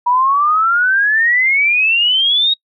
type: exponential sweep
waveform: sine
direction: up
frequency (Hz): 959 to 3799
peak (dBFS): -10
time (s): 0.06-2.54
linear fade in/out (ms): 10
effects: noise-tail reverb RT60 0.1 s tail -26 dB re dry